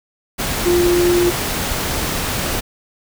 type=tone in noise; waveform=sine; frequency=350.7 Hz; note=F4; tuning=7 cents sharp; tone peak=-12 dBFS; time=0.65-1.31 s; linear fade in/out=20 ms; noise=pink; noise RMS=-21 dBFS; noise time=0.38-2.61 s; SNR=+6 dB; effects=none